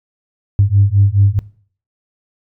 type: beating tone pair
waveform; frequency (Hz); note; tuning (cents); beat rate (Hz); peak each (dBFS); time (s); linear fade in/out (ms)
sine; 97.7 / 102.4; G2 / G#2; -5 / -24; 4.7; -11; 0.59-1.39; 0
effects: noise-tail reverb RT60 0.5 s tail -20 dB re dry + tanh soft clip ceiling -1 dBFS